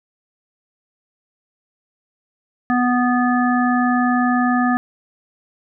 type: harmonic tone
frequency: 246.9 Hz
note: B3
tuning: in tune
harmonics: 1 / 3 / 5 / 7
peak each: -16 / -21 / -23 / -24 dBFS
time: 2.7-4.77 s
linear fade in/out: 0 ms
effects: none